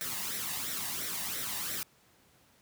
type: noise with flanger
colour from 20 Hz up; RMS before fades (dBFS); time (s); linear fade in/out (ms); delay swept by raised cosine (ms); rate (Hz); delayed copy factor
white; -36; 0.01-1.83; 0; 0.52 to 1.09; 2.9; +0.6
effects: pink hiss -64 dBFS RMS until 2.61 s + high-pass 80 Hz 12 dB/octave